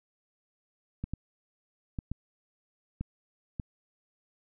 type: clicks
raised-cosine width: 5 ms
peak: -21 dBFS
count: 6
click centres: 1.04 / 1.136 / 1.988 / 2.116 / 3.01 / 3.598 s
effects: none